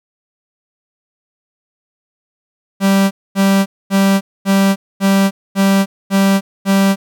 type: tone bursts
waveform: 45% pulse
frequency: 195.4 Hz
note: G3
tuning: 5 cents flat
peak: -9 dBFS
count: 8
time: 2.8-6.96 s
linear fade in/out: 50 ms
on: 310 ms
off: 240 ms
effects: none